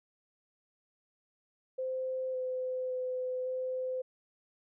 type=tone with pitch steps; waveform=sine; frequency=518 / 511 / 508 / 513 Hz; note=C5 / C5 / B4 / C5; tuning=-17 / -41 / +49 / -34 cents; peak=-32 dBFS; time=1.78-4.02 s; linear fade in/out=10 ms; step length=560 ms; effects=none